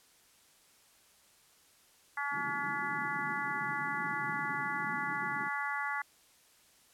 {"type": "harmonic tone", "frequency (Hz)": 284.7, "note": "C#4", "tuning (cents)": 46, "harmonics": [3, 4, 5, 6, 7], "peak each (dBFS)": [-39, -39, -39, -39, -39], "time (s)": [2.17, 6.02], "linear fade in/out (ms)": 5}
{"type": "band-pass noise", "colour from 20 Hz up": "pink", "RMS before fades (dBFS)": -46, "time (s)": [2.31, 5.49], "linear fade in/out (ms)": 20, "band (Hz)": [130, 390], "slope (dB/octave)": 96}
{"effects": ["white hiss -64 dBFS RMS until 6.93 s", "low-pass 12000 Hz 12 dB/octave"]}